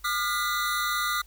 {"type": "tone cluster", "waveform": "square", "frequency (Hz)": [1205, 1421, 1990, 3922], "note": ["D6", "F6", "B6", "B7"], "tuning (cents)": [44, 30, 13, -13], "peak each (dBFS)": [-29, -31, -35, -35], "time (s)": [0.04, 1.22], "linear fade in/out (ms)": 10, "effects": ["added 50 Hz sine -50 dBFS peak until 1.26 s", "white hiss -59 dBFS RMS until 1.26 s"]}